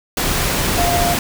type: tone in noise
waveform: sine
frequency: 697 Hz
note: F5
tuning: 4 cents flat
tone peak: -17 dBFS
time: 0.78-1.14 s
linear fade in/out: 2 ms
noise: pink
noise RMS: -18 dBFS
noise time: 0.17-1.19 s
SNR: -2 dB
effects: none